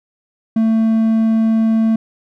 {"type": "tone", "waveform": "triangle", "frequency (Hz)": 223.1, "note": "A3", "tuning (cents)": 24, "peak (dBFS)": -9, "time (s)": [0.56, 1.96], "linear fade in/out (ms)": 5, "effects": []}